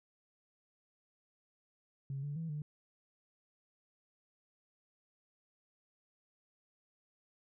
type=tone with pitch steps; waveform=sine; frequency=137 / 144.7 / 163.4 / 149.3 Hz; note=C#3 / D3 / E3 / D3; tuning=-20 / -25 / -15 / +29 cents; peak=-36 dBFS; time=2.1-2.62 s; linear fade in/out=2 ms; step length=130 ms; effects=tanh soft clip ceiling -32 dBFS